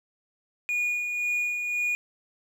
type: tone with tremolo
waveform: triangle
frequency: 2446 Hz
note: D#7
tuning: 30 cents flat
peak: -22 dBFS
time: 0.69-1.95 s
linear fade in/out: 0 ms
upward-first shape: sine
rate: 1.9 Hz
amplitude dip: 40%
effects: none